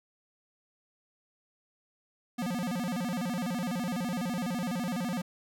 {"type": "tone with vibrato", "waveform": "square", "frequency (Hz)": 207.7, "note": "G#3", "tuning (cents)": 0, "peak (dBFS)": -31, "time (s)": [2.38, 5.22], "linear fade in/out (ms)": 10, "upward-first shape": "square", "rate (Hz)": 12, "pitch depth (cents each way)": 270, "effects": []}